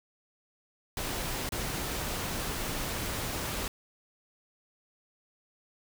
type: noise with dropouts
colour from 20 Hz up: pink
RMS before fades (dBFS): -34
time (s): 0.97-3.68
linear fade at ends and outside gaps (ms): 2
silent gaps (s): 1.491-1.521
effects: none